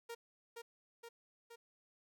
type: tone with echo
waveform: sawtooth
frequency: 466.2 Hz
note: A#4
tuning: in tune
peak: -40 dBFS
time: 0.09-0.15 s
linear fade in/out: 10 ms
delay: 470 ms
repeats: 3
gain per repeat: -3 dB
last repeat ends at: 1.56 s
effects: none